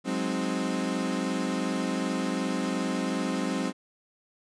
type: chord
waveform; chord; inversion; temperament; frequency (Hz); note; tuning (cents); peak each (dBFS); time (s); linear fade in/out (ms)
35% pulse; Ab dominant seventh; third; equal; 185 / 207.7 / 261.6 / 311.1; Gb3 / Ab3 / C4 / Eb4; 0 / 0 / 0 / 0; -31 / -32 / -29 / -33; 0.04-3.73; 50
effects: resampled to 22050 Hz

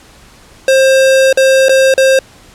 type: tone with dropouts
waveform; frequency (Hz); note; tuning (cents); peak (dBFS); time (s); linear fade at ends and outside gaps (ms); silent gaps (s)
square; 531; C5; +25; -6; 0.68-2.19; 2; 1.328-1.373 / 1.685-1.693 / 1.94-1.978
effects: pink hiss -41 dBFS RMS until 2.54 s + low-pass 10000 Hz 12 dB/octave

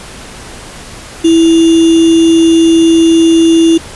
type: tone with sample-and-hold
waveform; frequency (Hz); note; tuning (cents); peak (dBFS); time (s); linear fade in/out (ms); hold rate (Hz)
sine; 329.2; E4; -2; -3; 1.24-3.78; 10; 3150
effects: pink hiss -29 dBFS RMS until 3.95 s + resampled to 24000 Hz

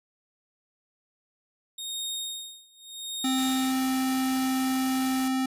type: tone with tremolo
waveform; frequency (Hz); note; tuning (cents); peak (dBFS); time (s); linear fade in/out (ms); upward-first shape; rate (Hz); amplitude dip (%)
sawtooth; 3711; A#7; -9; -27; 1.78-3.72; 5; sine; 0.81; 95
type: tone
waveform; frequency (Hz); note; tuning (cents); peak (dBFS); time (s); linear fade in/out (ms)
square; 261.6; C4; 0; -25; 3.24-5.46; 5
type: noise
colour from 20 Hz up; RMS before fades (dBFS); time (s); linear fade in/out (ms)
white; -38; 3.38-5.28; 0
effects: resampled to 32000 Hz

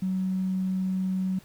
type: tone with tanh clipping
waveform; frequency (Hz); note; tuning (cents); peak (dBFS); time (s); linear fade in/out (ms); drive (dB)
triangle; 187.5; F#3; +23; -24; 0.02-1.39; 5; 2
effects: pink hiss -55 dBFS RMS until 1.44 s

